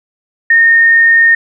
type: tone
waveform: sine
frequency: 1836 Hz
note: A#6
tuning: 27 cents flat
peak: -4 dBFS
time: 0.5-1.35 s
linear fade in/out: 5 ms
effects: none